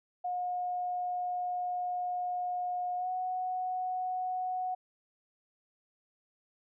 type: tone with pitch glide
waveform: sine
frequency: 720 to 737.3 Hz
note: F#5 to F#5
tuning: -47 to -6 cents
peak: -31 dBFS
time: 0.24-4.75 s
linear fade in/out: 10 ms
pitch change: +41 cents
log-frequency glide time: 2.97-3.09 s
effects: none

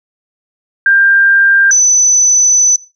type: tone pair in turn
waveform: sine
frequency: 1592 / 6011 Hz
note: G6 / F#8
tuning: +26 / +26 cents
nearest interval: octave + major seventh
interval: 2300 cents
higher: second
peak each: -5 / -5 dBFS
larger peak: neither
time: 0.86-1.71 / 1.71-2.76 s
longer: second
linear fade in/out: 2 ms
effects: noise-tail reverb RT60 0.3 s tail -20 dB re dry

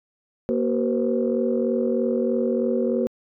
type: tone cluster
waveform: sine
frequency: 236.7 / 381.2 / 478.8 / 522 Hz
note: A#3 / G4 / A#4 / C5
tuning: +27 / -48 / +46 / -4 cents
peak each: -23 / -25 / -26 / -26 dBFS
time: 0.49-3.07 s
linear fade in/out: 0 ms
effects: tanh soft clip ceiling -10 dBFS

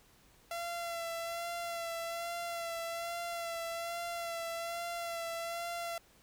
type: tone with vibrato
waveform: sawtooth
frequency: 678 Hz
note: E5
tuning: 49 cents sharp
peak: -33 dBFS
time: 0.51-5.98 s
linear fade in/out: 2 ms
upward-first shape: sine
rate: 1.2 Hz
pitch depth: 24 cents each way
effects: pink hiss -64 dBFS RMS until 6.22 s

